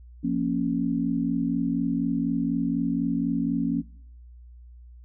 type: chord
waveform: sine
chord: Bb minor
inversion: second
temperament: equal with one note detuned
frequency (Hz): 173.21 / 233.1 / 277.2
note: F3 / Bb3 / Db4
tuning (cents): -14 / 0 / 0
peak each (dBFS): -29 / -27 / -26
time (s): 0.23-3.82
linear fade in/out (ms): 20
effects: noise-tail reverb RT60 0.6 s tail -22 dB re dry + added 60 Hz sine -44 dBFS peak until 5.04 s